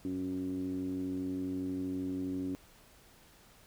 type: tone with low-pass filter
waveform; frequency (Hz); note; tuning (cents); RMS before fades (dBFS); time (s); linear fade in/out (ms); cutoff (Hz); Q
10% pulse; 92.5; F#2; 0; -36; 0.05-2.55; 0; 300; 8.9
effects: pink hiss -60 dBFS RMS until 3.66 s